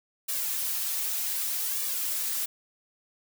blue noise with flanger, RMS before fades -30 dBFS, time 0.28-2.46 s, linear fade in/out 10 ms, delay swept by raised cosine 1.7 to 6.2 ms, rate 0.65 Hz, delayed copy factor +0.75, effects none

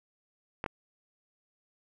clicks, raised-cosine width 0.5 ms, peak -18 dBFS, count 2, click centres 0.641 / 0.662 s, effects none

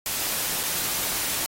white noise with dropouts, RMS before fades -27 dBFS, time 0.06-1.46 s, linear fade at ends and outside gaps 0 ms, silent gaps 0.631-0.635 s, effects AAC 48 kbps

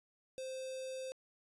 square tone with notch filter, 522 Hz, C5, 4 cents flat, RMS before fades -43 dBFS, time 0.38-1.12 s, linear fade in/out 0 ms, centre 1400 Hz, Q 0.67, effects resampled to 24000 Hz

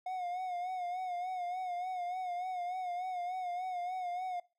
triangle tone with vibrato, 725 Hz, F#5, 35 cents flat, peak -33 dBFS, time 0.06-4.4 s, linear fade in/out 5 ms, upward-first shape sine, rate 3.4 Hz, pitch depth 56 cents each way, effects noise-tail reverb RT60 0.3 s tail -21 dB re dry

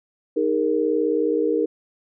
sine chord, D# suspended fourth, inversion none, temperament equal with one note detuned, 311.1 / 407 / 466.2 Hz, D#4 / G#4 / A#4, 0 / -35 / 0 cents, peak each -23 / -24 / -21 dBFS, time 0.36-1.66 s, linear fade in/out 10 ms, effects none

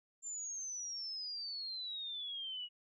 sine exponential sweep, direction down, 7300 to 2886 Hz, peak -40 dBFS, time 0.22-2.69 s, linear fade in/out 50 ms, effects none

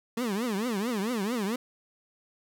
30% pulse tone with vibrato, 220 Hz, A3, in tune, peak -25 dBFS, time 0.17-1.56 s, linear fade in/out 5 ms, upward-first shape triangle, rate 4.5 Hz, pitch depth 290 cents each way, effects none

